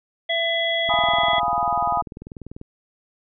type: harmonic tone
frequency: 668 Hz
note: E5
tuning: 23 cents sharp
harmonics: 1 / 3 / 5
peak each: -24 / -24 / -24 dBFS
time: 0.29-1.4 s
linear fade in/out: 10 ms
type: click train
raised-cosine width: 3 ms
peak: -23 dBFS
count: 36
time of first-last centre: 0.89-2.614 s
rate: 20.3 Hz
type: chord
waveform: sine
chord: F half-diminished seventh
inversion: none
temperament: equal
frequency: 698.5 / 830.6 / 987.8 / 1244.5 Hz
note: F5 / Ab5 / Cb6 / Eb6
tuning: 0 / 0 / 0 / 0 cents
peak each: -24 / -24 / -26 / -24 dBFS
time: 0.89-2.02 s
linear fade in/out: 10 ms
effects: none